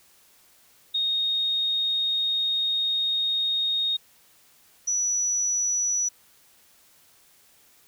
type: tone pair in turn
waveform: sine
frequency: 3718 / 5902 Hz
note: A#7 / F#8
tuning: -5 / -5 cents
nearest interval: minor sixth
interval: 800 cents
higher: second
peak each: -22 dBFS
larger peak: neither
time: 0.94-3.97 / 4.87-6.09 s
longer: first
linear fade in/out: 10 ms
effects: white hiss -58 dBFS RMS until 7.87 s